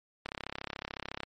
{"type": "click train", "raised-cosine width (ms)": 0.3, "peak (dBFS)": -20, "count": 34, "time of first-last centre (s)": [0.26, 1.233], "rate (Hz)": 33.9, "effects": ["MP3 48 kbps"]}